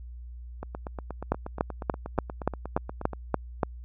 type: two click trains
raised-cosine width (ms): 1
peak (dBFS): -9 / -21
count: 9 / 22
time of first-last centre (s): 1.32-3.632 / 0.63-3.133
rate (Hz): 3.46 / 8.39
effects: added 60 Hz sine -39 dBFS peak until 3.84 s